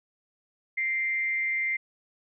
sine tone with frequency modulation, 2093 Hz, C7, in tune, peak -25 dBFS, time 0.77-1.77 s, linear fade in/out 10 ms, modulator 234 Hz, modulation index 0.26, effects none

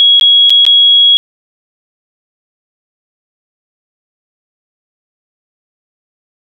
sine tone with dropouts, 3322 Hz, G#7, in tune, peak -3 dBFS, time 0-1.17 s, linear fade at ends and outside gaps 0 ms, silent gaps 0.197-0.211 / 0.496-0.504 / 0.652-0.665 s, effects none

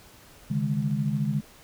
sine chord, C# suspended second, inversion none, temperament equal with one note detuned, 138.59 / 152.45 / 207.7 Hz, C#3 / D#3 / G#3, 0 / -35 / 0 cents, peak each -28 dBFS, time 0.5-1.41 s, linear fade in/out 10 ms
click train, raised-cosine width 0.2 ms, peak -37 dBFS, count 8, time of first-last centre 0.74-1.338 s, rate 11.7 Hz
effects pink hiss -52 dBFS RMS until 1.63 s

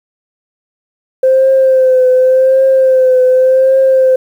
sine tone with vibrato, 520 Hz, C5, 11 cents flat, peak -4 dBFS, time 1.23-4.16 s, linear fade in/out 5 ms, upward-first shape triangle, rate 0.88 Hz, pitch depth 42 cents each way, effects tanh soft clip ceiling -1 dBFS + 7-bit

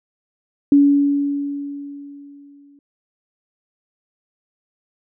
sine tone with exponential decay, 283.9 Hz, C#4, 41 cents sharp, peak -7 dBFS, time 0.72-2.79 s, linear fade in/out 2 ms, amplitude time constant 450 ms, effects none

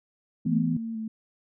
sine tone with vibrato, 223.7 Hz, A3, 29 cents sharp, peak -30 dBFS, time 0.45-1.08 s, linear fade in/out 5 ms, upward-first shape square, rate 3 Hz, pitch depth 24 cents each way
sine chord, E suspended fourth, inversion none, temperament just, 164.81 / 219.8 / 247.2 Hz, E3 / A3 / B3, 0 / -2 / +2 cents, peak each -26 / -26 / -26 dBFS, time 0.46-0.77 s, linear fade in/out 5 ms
effects none

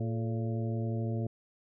harmonic tone with a mistuned harmonic, 113.9 Hz, A#2, 40 cents flat, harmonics 1 / 2 / 3 / 4 / 5 / 6, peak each -31 / -37 / -41 / -43 / -45 / -47 dBFS, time 0-1.27 s, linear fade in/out 5 ms, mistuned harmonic 4, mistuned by -83 cents, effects none

